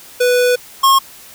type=tone pair in turn; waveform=square; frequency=493.7 / 1081.1 Hz; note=B4 / C#6; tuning=-1 / -44 cents; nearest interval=octave + major second; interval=1357 cents; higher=second; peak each=-11 / -8 dBFS; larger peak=second; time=0.2-0.56 / 0.83-0.99 s; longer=first; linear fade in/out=10 ms; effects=white hiss -39 dBFS RMS until 1.34 s